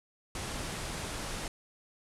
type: low-pass noise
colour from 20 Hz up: pink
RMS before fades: -38 dBFS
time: 0.35-1.48 s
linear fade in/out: 2 ms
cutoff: 11000 Hz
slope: 48 dB/octave
effects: none